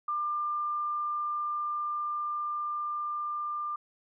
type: tone with level ramp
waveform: sine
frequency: 1195 Hz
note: D6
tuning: 30 cents sharp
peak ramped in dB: -28 to -31 dBFS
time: 0.08-3.76 s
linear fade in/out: 5 ms
effects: none